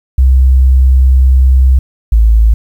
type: tone pair in turn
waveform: sine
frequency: 65 / 55.18 Hz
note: C2 / A1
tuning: -11 / +6 cents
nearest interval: minor third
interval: 283 cents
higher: first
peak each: -3 dBFS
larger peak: neither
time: 0.18-1.79 / 2.12-2.54 s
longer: first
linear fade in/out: 5 ms
effects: 7-bit